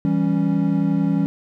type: chord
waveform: triangle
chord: C# diminished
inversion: first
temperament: equal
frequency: 164.81 / 196 / 277.2 Hz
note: E3 / G3 / C#4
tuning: 0 / 0 / 0 cents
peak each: -19 dBFS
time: 0.05-1.26 s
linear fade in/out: 0 ms
effects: none